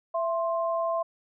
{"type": "tone pair together", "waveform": "sine", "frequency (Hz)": [666, 1052], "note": ["E5", "C6"], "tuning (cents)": [18, 9], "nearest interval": "minor sixth", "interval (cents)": 791, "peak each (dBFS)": [-26, -30], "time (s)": [0.14, 1.03], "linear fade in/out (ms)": 10, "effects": []}